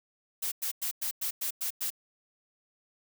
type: noise bursts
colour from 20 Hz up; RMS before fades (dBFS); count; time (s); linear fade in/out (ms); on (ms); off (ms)
blue; -32; 8; 0.42-1.904; 10; 98; 100
effects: none